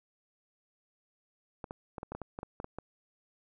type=clicks; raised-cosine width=1 ms; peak=-25 dBFS; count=12; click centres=1.642 / 1.709 / 1.982 / 2.031 / 2.12 / 2.15 / 2.217 / 2.389 / 2.431 / 2.601 / 2.644 / 2.786 s; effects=none